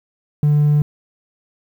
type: tone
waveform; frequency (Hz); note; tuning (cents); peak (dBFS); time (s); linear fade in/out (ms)
triangle; 147.9; D3; +13; -8; 0.43-0.82; 2
effects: tanh soft clip ceiling -6 dBFS + 8-bit